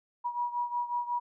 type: beating tone pair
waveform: sine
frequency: 963 / 968.5 Hz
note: B5 / B5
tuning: -44 / -34 cents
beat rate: 5.5 Hz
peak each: -31 / -35 dBFS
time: 0.24-1.2 s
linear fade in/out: 20 ms
effects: none